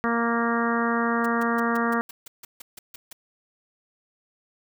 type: harmonic tone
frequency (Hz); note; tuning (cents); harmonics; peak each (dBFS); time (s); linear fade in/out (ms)
233.1; A#3; 0; 1 / 2 / 3 / 4 / 5 / 6 / 7 / 8; -25 / -29 / -32 / -32 / -28 / -31 / -33 / -33; 0.04-2.01; 0
type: noise bursts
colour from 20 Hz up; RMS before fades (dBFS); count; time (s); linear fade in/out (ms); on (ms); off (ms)
white; -41; 12; 1.24-3.13; 5; 20; 150
effects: none